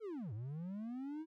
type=linear two-way sweep; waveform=triangle; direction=down then up; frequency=464.3 to 100.2 to 325.2 Hz; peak=-39 dBFS; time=0-1.26 s; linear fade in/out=50 ms; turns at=0.33 s; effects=none